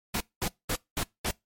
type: noise bursts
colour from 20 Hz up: pink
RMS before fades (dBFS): -29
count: 5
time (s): 0.14-1.31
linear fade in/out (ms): 5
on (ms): 66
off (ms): 210
effects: noise-tail reverb RT60 0.2 s tail -24 dB re dry + MP3 64 kbps